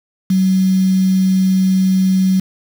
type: tone with quantisation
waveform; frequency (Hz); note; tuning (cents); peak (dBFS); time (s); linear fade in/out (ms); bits
sine; 188.4; F#3; +32; -10; 0.3-2.4; 5; 5
effects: none